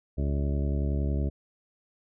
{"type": "harmonic tone", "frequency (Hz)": 70.8, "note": "C#2", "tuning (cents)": 37, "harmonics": [1, 2, 3, 4, 5, 6, 8, 9], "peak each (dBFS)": [-26, -32, -36, -38, -40, -42, -44, -45], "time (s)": [0.17, 1.3], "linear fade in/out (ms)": 20, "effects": []}